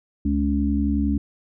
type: harmonic tone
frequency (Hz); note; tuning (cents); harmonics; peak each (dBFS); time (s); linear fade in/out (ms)
70.9; C#2; +40; 1 / 3 / 4; -23 / -23 / -23; 0.25-1.18; 5
effects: none